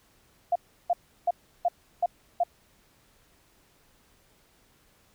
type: tone bursts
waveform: sine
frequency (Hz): 698.5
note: F5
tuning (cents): 0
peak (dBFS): -20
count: 6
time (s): 0.52-2.436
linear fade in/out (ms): 5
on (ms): 36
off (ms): 340
effects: pink hiss -63 dBFS RMS until 5.14 s